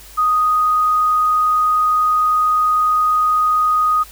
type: tone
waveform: sine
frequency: 1244.5 Hz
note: D#6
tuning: in tune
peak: -12 dBFS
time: 0.17-4.04 s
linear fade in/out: 20 ms
effects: added 50 Hz sine -42 dBFS peak until 4.11 s + white hiss -41 dBFS RMS until 4.11 s